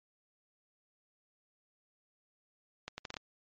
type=accelerating click train; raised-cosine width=0.2 ms; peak=-22 dBFS; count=6; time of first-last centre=2.88-3.168 s; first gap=100 ms; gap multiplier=0.72; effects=low-pass 6000 Hz 12 dB/octave + MP3 48 kbps